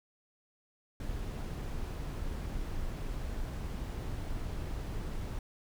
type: noise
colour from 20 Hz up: brown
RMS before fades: -37 dBFS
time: 1-5.39 s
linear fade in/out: 2 ms
effects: none